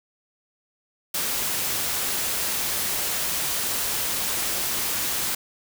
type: noise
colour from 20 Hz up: white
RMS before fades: -26 dBFS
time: 1.14-5.35 s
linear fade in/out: 5 ms
effects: none